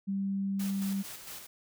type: tone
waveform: sine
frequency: 196 Hz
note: G3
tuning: in tune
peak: -29 dBFS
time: 0.07-1.03 s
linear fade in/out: 20 ms
type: noise with tremolo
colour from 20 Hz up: white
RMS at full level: -43 dBFS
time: 0.59-1.47 s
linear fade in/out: 10 ms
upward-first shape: square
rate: 4.4 Hz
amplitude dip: 45%
effects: none